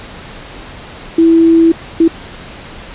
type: tone bursts at uneven times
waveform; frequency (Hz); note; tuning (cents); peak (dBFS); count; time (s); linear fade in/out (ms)
sine; 329.6; E4; 0; -4; 2; 1.18-1.72 / 2-2.08; 5
effects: pink hiss -31 dBFS RMS until 2.94 s + resampled to 8000 Hz